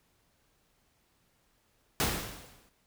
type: noise with exponential decay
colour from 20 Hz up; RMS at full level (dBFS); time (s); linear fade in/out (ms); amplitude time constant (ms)
pink; -26; 2-2.69; 0; 150
effects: pink hiss -71 dBFS RMS until 2.86 s